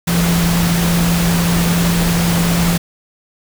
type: tone in noise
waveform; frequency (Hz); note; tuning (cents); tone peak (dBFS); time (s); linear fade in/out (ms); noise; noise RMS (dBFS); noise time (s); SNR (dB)
sine; 170.9; F3; -37; -13; 0.07-2.78; 10; pink; -19; 0.07-2.78; +3
effects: none